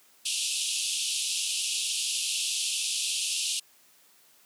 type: band-pass noise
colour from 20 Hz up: pink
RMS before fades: -30 dBFS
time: 0.25-3.6 s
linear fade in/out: 10 ms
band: 2600 to 11000 Hz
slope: 96 dB/octave
effects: white hiss -60 dBFS RMS until 4.45 s + high-pass 150 Hz 12 dB/octave